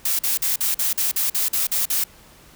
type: noise bursts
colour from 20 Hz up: blue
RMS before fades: -21 dBFS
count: 11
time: 0.05-2.04 s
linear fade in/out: 5 ms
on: 140 ms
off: 45 ms
effects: pink hiss -49 dBFS RMS until 2.55 s